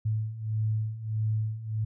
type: beating tone pair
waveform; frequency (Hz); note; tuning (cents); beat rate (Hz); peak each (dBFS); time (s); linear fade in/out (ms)
sine; 107.9 / 109.5; A2 / A2; -33 / -8; 1.6; -32 / -28; 0.05-1.85; 10
effects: none